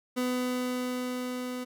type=tone with level ramp; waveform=30% pulse; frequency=250.4 Hz; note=B3; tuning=24 cents sharp; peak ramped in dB=-24 to -31 dBFS; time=0.16-1.65 s; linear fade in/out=20 ms; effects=none